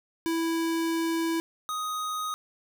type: tone pair in turn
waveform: square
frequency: 329.6 / 1250.2 Hz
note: E4 / D#6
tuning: 0 / +8 cents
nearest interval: octave + major seventh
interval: 2308 cents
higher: second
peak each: -26 / -30 dBFS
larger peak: first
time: 0.26-1.4 / 1.69-2.34 s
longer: first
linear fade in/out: 0 ms
effects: 10-bit